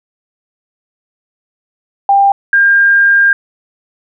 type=tone pair in turn; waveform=sine; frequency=795 / 1604.8 Hz; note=G5 / G6; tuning=+24 / +40 cents; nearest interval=octave; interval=1216 cents; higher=second; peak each=-5 dBFS; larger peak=neither; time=2.09-2.32 / 2.53-3.33 s; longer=second; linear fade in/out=2 ms; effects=none